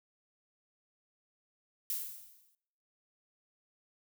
violet noise with exponential decay, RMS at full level -33 dBFS, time 1.9-2.55 s, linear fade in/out 1 ms, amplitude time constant 140 ms, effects noise-tail reverb RT60 0.9 s tail -26 dB re dry

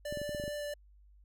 square tone with vibrato, 587.3 Hz, D5, in tune, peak -37 dBFS, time 0.05-0.74 s, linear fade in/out 5 ms, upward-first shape triangle, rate 4.5 Hz, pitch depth 10 cents each way
clicks, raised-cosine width 3 ms, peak -29 dBFS, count 8, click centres 0.125 / 0.173 / 0.216 / 0.293 / 0.348 / 0.399 / 0.439 / 0.479 s
effects added 50 Hz sine -57 dBFS peak until 1.24 s

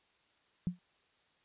sine tone with exponential decay, 177.6 Hz, F3, 29 cents sharp, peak -26 dBFS, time 0.67-0.79 s, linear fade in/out 0 ms, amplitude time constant 24 ms, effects white hiss -71 dBFS RMS until 1.44 s + resampled to 8000 Hz

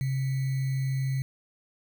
sine tone with sample-and-hold, 133.5 Hz, C3, 35 cents sharp, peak -25 dBFS, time 0.01-1.22 s, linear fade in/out 0 ms, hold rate 2100 Hz, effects none

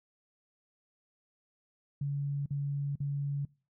sine tone bursts, 141.8 Hz, C#3, 40 cents sharp, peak -30 dBFS, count 3, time 2.01-3.452 s, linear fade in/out 5 ms, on 450 ms, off 46 ms, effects noise-tail reverb RT60 0.4 s tail -25 dB re dry

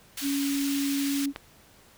pink high-pass noise, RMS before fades -35 dBFS, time 0.17-1.26 s, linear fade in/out 5 ms, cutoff 2300 Hz, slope 12 dB/octave
sine tone, 280 Hz, C#4, 18 cents sharp, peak -25 dBFS, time 0.21-1.33 s, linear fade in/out 50 ms
click, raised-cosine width 0.3 ms, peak -18 dBFS, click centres 1.361 s
effects pink hiss -56 dBFS RMS until 1.97 s

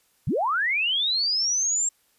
sine linear sweep, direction up, 82.41 to 7540 Hz, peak -21 dBFS, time 0.27-1.89 s, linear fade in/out 5 ms, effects white hiss -65 dBFS RMS until 2.18 s + resampled to 32000 Hz

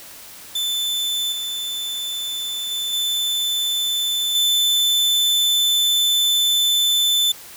40% pulse tone with level steps, 3520 Hz, A7, in tune, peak -19 / -23 / -21 / -18 / -14 dBFS, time 0.55-7.32 s, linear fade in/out 5 ms, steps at 1.32 / 2.71 / 2.93 / 4.35 s, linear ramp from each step 2 ms, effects white hiss -40 dBFS RMS until 7.56 s

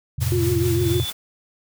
sine chord, F major, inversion none, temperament equal with one note detuned, 87.31 / 110.38 / 130.81 Hz, F2 / A2 / C3, 0 / +6 / 0 cents, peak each -24 dBFS, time 0.18-1.05 s, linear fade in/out 10 ms
white noise with tremolo, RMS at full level -31 dBFS, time 0.2-1.13 s, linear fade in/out 20 ms, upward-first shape sine, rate 4.6 Hz, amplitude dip 35%
sine tone with vibrato, 347.3 Hz, F4, 10 cents flat, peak -20 dBFS, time 0.32-1 s, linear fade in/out 0 ms, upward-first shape triangle, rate 6.6 Hz, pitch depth 72 cents each way
sine tone with exponential growth, 3475 Hz, A7, 22 cents flat, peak -25 dBFS, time 0.36-1.1 s, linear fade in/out 1 ms, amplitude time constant 160 ms
effects none

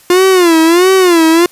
45% pulse tone with vibrato, 350 Hz, F4, 4 cents sharp, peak -5 dBFS, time 0.1-1.46 s, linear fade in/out 2 ms, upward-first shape sine, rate 1.5 Hz, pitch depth 150 cents each way, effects white hiss -43 dBFS RMS until 1.51 s + resampled to 32000 Hz

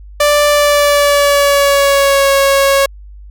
sawtooth tone with pitch glide, 587.3 to 551.1 Hz, D5 to C#5, 0 to -10 cents, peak -4 dBFS, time 0.2-2.86 s, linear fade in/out 5 ms, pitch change -110 cents, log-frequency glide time 0.49-2.31 s, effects added 50 Hz sine -31 dBFS peak until 3.3 s

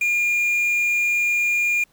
triangle tone with quantisation, 2414 Hz, D7, 47 cents sharp, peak -16 dBFS, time 0.01-1.84 s, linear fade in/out 5 ms, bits 6, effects pink hiss -61 dBFS RMS until 1.92 s

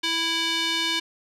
square tone with band-pass filter, 329.6 Hz, E4, in tune, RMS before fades -25 dBFS, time 0.03-1 s, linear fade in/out 10 ms, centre 3400 Hz, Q 2, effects none

